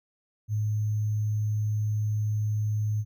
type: tone with sample-and-hold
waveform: sine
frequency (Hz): 106.5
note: G#2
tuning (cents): +44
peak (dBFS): -24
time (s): 0.48-3.05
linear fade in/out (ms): 50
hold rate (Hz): 6300
effects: none